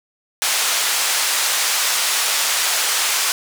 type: band-pass noise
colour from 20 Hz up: white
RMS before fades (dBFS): -19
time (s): 0.42-3.32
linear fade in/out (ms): 0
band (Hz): 760 to 8600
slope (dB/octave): 12
effects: none